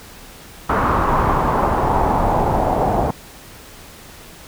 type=noise with low-pass filter sweep; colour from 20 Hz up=pink; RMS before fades=-17 dBFS; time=0.69-3.11 s; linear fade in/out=5 ms; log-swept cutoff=1200 to 720 Hz; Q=3.4; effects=pink hiss -40 dBFS RMS until 4.47 s